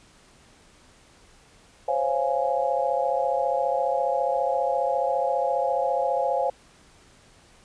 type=chord; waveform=sine; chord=Db major seventh; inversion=third; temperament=just; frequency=519.7 / 554.4 / 693 / 831.5 Hz; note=C5 / Db5 / F5 / Ab5; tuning=-12 / 0 / -14 / +2 cents; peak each=-27 dBFS; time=1.88-6.5 s; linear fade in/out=5 ms; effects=pink hiss -55 dBFS RMS until 7.64 s + resampled to 22050 Hz